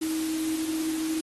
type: tone in noise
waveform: sine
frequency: 318 Hz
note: D#4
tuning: 38 cents sharp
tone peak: -26 dBFS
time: 0.01-1.21 s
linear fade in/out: 10 ms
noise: white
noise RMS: -37 dBFS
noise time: 0.01-1.21 s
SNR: +8 dB
effects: AAC 32 kbps